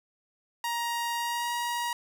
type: tone with pitch glide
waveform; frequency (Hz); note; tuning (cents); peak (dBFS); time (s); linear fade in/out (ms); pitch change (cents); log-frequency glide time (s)
sawtooth; 941 to 953; A#5 to A#5; +16 to +38; -25; 0.64-1.93; 2; +22; 1.15-1.53
effects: none